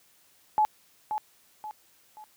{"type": "tone with echo", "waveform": "sine", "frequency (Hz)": 854, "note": "G#5", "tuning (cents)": 48, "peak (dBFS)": -19, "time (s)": [0.58, 0.65], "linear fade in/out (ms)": 0, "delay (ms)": 530, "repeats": 3, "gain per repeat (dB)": -8, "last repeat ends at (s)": 2.24, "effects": ["white hiss -62 dBFS RMS until 2.36 s", "high-pass 60 Hz 12 dB/octave"]}